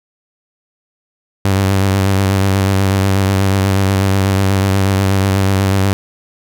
sawtooth tone with vibrato, 97 Hz, G2, 18 cents flat, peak -7 dBFS, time 1.45-5.93 s, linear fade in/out 0 ms, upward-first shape sine, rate 8.2 Hz, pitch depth 34 cents each way, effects none

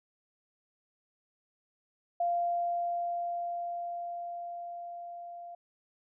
sine tone with level ramp, 694 Hz, F5, 11 cents flat, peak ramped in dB -26 to -42 dBFS, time 2.2-5.55 s, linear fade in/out 5 ms, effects none

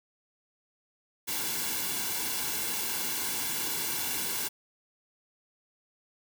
white noise with comb filter, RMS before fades -32 dBFS, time 1.27-4.49 s, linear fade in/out 20 ms, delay 1.6 ms, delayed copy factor -0.65, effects none

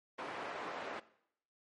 pink band-pass noise, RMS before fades -43 dBFS, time 0.18-1 s, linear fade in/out 10 ms, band 460 to 1800 Hz, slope 12 dB/octave, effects noise-tail reverb RT60 0.7 s tail -18 dB re dry + MP3 48 kbps

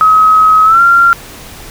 sine tone with pitch glide, 1274 to 1381.3 Hz, D#6 to F6, +41 to -19 cents, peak -3 dBFS, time 0.01-1.13 s, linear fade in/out 0 ms, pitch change +140 cents, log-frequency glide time 0.64-0.81 s, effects pink hiss -31 dBFS RMS until 1.7 s

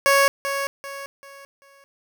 15% pulse tone with echo, 554.4 Hz, C#5, in tune, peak -8 dBFS, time 0.06-0.28 s, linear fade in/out 0 ms, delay 390 ms, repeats 4, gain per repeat -9 dB, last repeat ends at 1.84 s, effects none

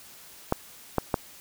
clicks, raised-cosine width 1 ms, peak -8 dBFS, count 3, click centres 0.524 / 0.983 / 1.142 s, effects white hiss -49 dBFS RMS until 1.4 s

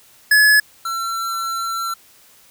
square tone pair in turn, 1702 / 1350.9 Hz, G#6 / E6, +42 / +42 cents, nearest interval major third, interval 400 cents, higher first, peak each -10 / -22 dBFS, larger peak first, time 0.31-0.6 / 0.85-1.94 s, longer second, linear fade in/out 5 ms, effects white hiss -50 dBFS RMS until 2.5 s

